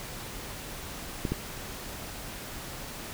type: clicks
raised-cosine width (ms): 3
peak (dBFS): -15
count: 2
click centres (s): 1.252 / 1.32
effects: pink hiss -40 dBFS RMS until 3.13 s